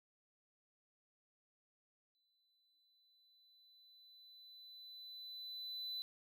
triangle tone with exponential growth, 4000 Hz, B7, 21 cents sharp, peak -39 dBFS, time 2.15-6.02 s, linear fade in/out 0 ms, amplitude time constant 840 ms, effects none

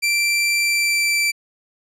sawtooth tone with pitch glide, 2350 to 2335 Hz, D7 to D7, +1 to -11 cents, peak -13 dBFS, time 0.02-1.32 s, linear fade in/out 20 ms, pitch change -12 cents, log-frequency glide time 0.6-1.17 s, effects low-pass 12000 Hz 12 dB/octave

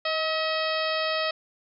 harmonic tone with a mistuned harmonic, 639 Hz, D#5, 46 cents sharp, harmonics 1 / 2 / 3 / 4 / 5 / 6 / 7 / 8, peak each -28 / -31 / -33 / -34 / -35 / -36 / -36 / -37 dBFS, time 0.05-1.31 s, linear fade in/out 5 ms, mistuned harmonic 1, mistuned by -23 cents, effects none

